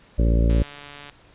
harmonic tone, 57.1 Hz, A#1, 35 cents flat, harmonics 1 / 2 / 3 / 4 / 5 / 6 / 7 / 8 / 9 / 10, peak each -16 / -25 / -27 / -30 / -30 / -35 / -36 / -36 / -38 / -33 dBFS, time 0.18-0.63 s, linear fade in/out 10 ms
click train, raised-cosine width 0.2 ms, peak -22 dBFS, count 87, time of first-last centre 0.5-1.097 s, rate 144 Hz
effects pink hiss -53 dBFS RMS until 1.34 s + resampled to 8000 Hz

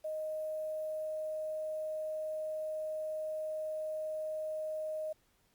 sine tone with quantisation, 622.3 Hz, D#5, in tune, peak -35 dBFS, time 0.04-5.13 s, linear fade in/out 10 ms, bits 10, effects pink hiss -72 dBFS RMS until 5.54 s + Opus 48 kbps

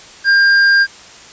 sine tone with hard clipping, 1601 Hz, G6, 36 cents sharp, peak -9 dBFS, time 0.24-0.87 s, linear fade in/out 50 ms, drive 9 dB, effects white hiss -38 dBFS RMS until 1.32 s + resampled to 16000 Hz

